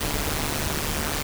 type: noise with amplitude modulation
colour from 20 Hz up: pink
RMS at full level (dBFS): -23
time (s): 0-1.23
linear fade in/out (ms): 10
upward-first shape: sine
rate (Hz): 149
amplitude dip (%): 80
effects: none